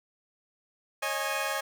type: chord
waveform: 15% pulse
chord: C# suspended second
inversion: none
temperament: equal with one note detuned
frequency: 547 / 622.3 / 830.6 Hz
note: C#5 / D#5 / G#5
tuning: -23 / 0 / 0 cents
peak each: -27 dBFS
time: 1.02-1.61 s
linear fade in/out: 10 ms
effects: none